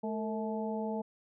harmonic tone with a mistuned harmonic, 216 Hz, A3, 32 cents flat, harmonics 1 / 2 / 3 / 4, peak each -35 / -38 / -40 / -41 dBFS, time 0.03-1.02 s, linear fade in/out 10 ms, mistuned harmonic 2, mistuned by +74 cents, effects none

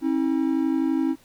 triangle tone pair together, 269 / 320.8 Hz, C4 / E4, +48 / -47 cents, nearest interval minor third, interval 305 cents, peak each -21 / -21 dBFS, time 0.01-1.16 s, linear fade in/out 50 ms, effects pink hiss -56 dBFS RMS until 1.24 s

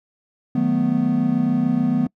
triangle chord, B dominant seventh, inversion first, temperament equal, 155.56 / 185 / 220 / 246.9 Hz, D#3 / F#3 / A3 / B3, 0 / 0 / 0 / 0 cents, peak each -23 / -23 / -21 / -17 dBFS, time 0.55-2.07 s, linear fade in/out 5 ms, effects noise-tail reverb RT60 0.1 s tail -26 dB re dry

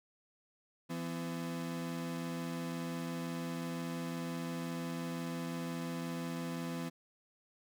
35% pulse tone pair together, 167.85 / 253.6 Hz, E3 / B3, +32 / +46 cents, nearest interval perfect fifth, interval 714 cents, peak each -38 / -39 dBFS, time 0.89-6.9 s, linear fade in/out 20 ms, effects none

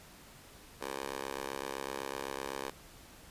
10% pulse tone with high-pass filter, 67.9 Hz, C#2, 35 cents flat, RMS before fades -40 dBFS, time 0.81-2.7 s, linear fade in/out 5 ms, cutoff 550 Hz, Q 1.5, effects pink hiss -55 dBFS RMS until 3.3 s + resampled to 32000 Hz

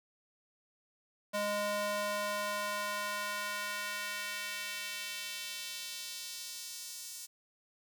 square tone with high-pass filter sweep, 206.1 Hz, G#3, 13 cents flat, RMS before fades -38 dBFS, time 1.33-7.27 s, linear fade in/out 20 ms, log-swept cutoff 500 to 6600 Hz, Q 1.2, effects 10-bit

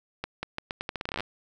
accelerating click train, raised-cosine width 0.3 ms, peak -15 dBFS, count 17, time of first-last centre 0.24-1.206 s, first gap 190 ms, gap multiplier 0.81, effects none

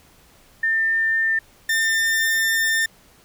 sine / 40% pulse tone pair in turn, 1799 / 1799 Hz, A6 / A6, +38 / +38 cents, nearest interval unison, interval 0 cents, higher neither, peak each -17 dBFS, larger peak neither, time 0.63-1.39 / 1.69-2.86 s, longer second, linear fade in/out 5 ms, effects pink hiss -53 dBFS RMS until 3.24 s

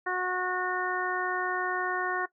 harmonic tone, 365.4 Hz, F#4, 22 cents flat, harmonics 1 / 2 / 3 / 4 / 5, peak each -34 / -34 / -34 / -34 / -34 dBFS, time 0.06-2.26 s, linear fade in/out 10 ms, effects noise-tail reverb RT60 0.1 s tail -18 dB re dry

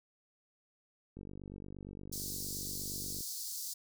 click train, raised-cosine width 3 ms, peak -34 dBFS, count 100, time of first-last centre 1.17-3.207 s, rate 48.6 Hz
pink high-pass noise, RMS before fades -41 dBFS, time 2.12-3.74 s, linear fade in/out 10 ms, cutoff 4400 Hz, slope 48 dB/octave
effects none

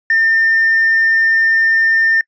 triangle tone with tanh clipping, 1805 Hz, A6, 44 cents sharp, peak -10 dBFS, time 0.1-2.21 s, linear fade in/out 2 ms, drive 5 dB, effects noise-tail reverb RT60 0.1 s tail -26 dB re dry + resampled to 16000 Hz

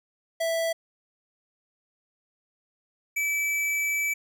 square tone pair in turn, 659.3 / 2306 Hz, E5 / D7, 0 / -32 cents, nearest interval octave + minor seventh, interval 2168 cents, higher second, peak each -25 dBFS, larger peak neither, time 0.4-0.73 / 3.16-4.14 s, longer second, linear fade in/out 10 ms, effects none

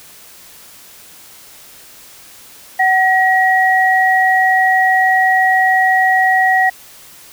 sine tone pair together, 752.3 / 1906 Hz, F#5 / A#6, +29 / +38 cents, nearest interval octave + major third, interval 1609 cents, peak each -12 dBFS, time 2.79-6.7 s, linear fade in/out 10 ms, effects white hiss -40 dBFS RMS until 7.32 s

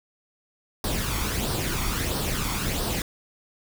pink noise with flanger, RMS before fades -27 dBFS, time 0.84-3.02 s, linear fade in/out 2 ms, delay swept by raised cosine 0.21 to 0.91 ms, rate 1.5 Hz, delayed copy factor +0.55, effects none

